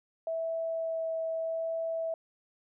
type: tone with vibrato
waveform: sine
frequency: 653 Hz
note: E5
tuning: 17 cents flat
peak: -30 dBFS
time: 0.27-2.14 s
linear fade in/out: 2 ms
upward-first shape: sine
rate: 0.81 Hz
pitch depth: 8 cents each way
effects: none